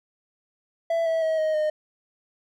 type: tone with pitch steps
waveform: triangle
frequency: 665 / 651.7 / 638.6 / 625.9 / 613.3 Hz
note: E5 / E5 / D#5 / D#5 / D#5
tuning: +15 / -20 / +45 / +10 / -25 cents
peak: -19 dBFS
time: 0.9-1.7 s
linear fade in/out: 5 ms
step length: 160 ms
effects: none